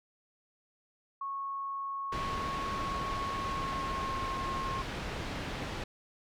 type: tone with pitch glide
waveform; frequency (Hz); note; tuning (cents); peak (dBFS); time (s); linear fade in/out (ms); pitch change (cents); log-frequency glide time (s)
sine; 1100 to 1075.5; C#6 to C6; -14 to +47; -34; 1.21-4.82; 5; -39; 3.23-4.22
type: low-pass noise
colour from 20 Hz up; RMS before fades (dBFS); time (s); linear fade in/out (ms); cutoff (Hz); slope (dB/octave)
pink; -38; 2.12-5.84; 5; 3700; 12
effects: none